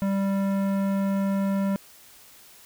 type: tone with tanh clipping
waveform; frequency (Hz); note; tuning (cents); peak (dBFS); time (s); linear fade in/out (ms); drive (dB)
sine; 196.1; G3; +1; -24; 0.02-1.76; 0; 16
effects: white hiss -51 dBFS RMS until 2.65 s